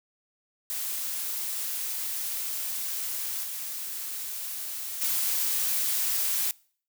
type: noise with level steps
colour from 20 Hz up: blue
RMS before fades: -32 / -35 / -27 dBFS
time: 0.7-6.51 s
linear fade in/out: 0 ms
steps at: 3.43 / 5.01 s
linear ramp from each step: 10 ms
effects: noise-tail reverb RT60 0.5 s tail -24 dB re dry